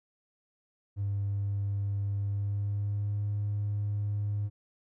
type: tone with pitch glide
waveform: triangle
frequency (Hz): 100.3 to 102.94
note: G2 to G#2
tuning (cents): +40 to -15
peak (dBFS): -25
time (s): 0.96-4.5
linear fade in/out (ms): 50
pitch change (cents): +45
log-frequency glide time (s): 2.17-3.24
effects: tanh soft clip ceiling -25 dBFS